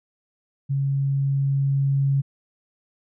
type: tone with level ramp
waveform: sine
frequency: 138 Hz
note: C#3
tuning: 7 cents flat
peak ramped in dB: -20 to -17 dBFS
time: 0.69-2.22 s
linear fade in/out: 20 ms
effects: none